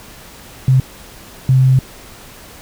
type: tone bursts at uneven times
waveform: sine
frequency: 130.81 Hz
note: C3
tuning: in tune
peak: -7 dBFS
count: 2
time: 0.68-0.8 / 1.49-1.79 s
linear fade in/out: 2 ms
effects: pink hiss -38 dBFS RMS until 2.61 s